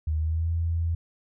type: tone with pitch glide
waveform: sine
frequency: 77.78 to 83.36 Hz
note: D#2 to E2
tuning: 0 to +20 cents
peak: -23 dBFS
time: 0.07-0.95 s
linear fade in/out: 5 ms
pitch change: +120 cents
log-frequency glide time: 0.18-0.5 s
effects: none